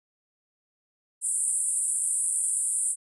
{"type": "band-pass noise", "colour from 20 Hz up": "white", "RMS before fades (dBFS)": -27, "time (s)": [1.21, 2.96], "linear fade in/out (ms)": 50, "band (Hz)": [8200, 9800], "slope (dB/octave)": 96, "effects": []}